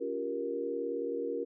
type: chord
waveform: sine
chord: G half-diminished seventh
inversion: second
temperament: just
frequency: 282.2 / 352.8 / 392 / 470.4 Hz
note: Db4 / F4 / G4 / Bb4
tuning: +31 / +18 / 0 / +16 cents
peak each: -40 / -39 / -40 / -34 dBFS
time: 0-1.45 s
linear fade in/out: 20 ms
effects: none